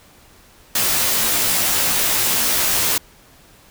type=noise with comb filter; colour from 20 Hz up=white; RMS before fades=-18 dBFS; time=0.75-2.98 s; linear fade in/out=5 ms; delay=15 ms; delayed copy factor=-0.85; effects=pink hiss -49 dBFS RMS until 3.7 s